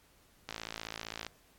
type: click train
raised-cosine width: 0.2 ms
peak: -21 dBFS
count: 44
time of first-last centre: 0.49-1.266 s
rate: 55.4 Hz
effects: pink hiss -65 dBFS RMS until 1.58 s + AAC 64 kbps